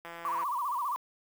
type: click train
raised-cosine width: 0.5 ms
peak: -28 dBFS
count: 66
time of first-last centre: 0.05-0.435 s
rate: 169 Hz
type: tone with vibrato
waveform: sine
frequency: 1058 Hz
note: C6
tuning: 19 cents sharp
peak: -29 dBFS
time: 0.25-0.96 s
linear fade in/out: 0 ms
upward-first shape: sine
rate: 15 Hz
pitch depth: 190 cents each way
effects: high-pass 300 Hz 12 dB/octave + 8-bit